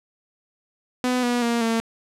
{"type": "tone with pitch steps", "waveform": "sawtooth", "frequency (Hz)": [250.6, 242.6, 234.9, 227.4], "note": ["B3", "B3", "A#3", "A#3"], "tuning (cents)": [25, -31, 13, -43], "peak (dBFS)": -16, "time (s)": [1.04, 1.8], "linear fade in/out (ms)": 0, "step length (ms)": 190, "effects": ["low-pass 10000 Hz 12 dB/octave"]}